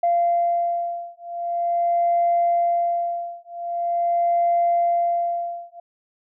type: beating tone pair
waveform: sine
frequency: 690 / 690.44 Hz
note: F5 / F5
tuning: -21 / -20 cents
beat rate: 0.44 Hz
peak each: -21 dBFS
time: 0.03-5.8 s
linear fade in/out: 5 ms
effects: tanh soft clip ceiling -11 dBFS